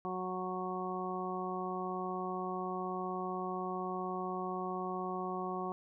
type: harmonic tone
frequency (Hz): 184.2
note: F#3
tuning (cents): -7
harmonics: 1 / 2 / 3 / 4 / 5 / 6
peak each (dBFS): -42 / -40 / -49 / -41 / -47 / -41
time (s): 0.05-5.72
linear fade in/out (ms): 0
effects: none